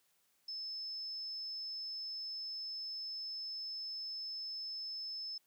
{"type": "tone", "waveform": "sine", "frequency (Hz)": 5240, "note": "E8", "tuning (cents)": -11, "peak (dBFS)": -40, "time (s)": [0.48, 5.38], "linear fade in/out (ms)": 5, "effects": ["white hiss -75 dBFS RMS until 5.46 s", "high-pass 80 Hz 12 dB/octave"]}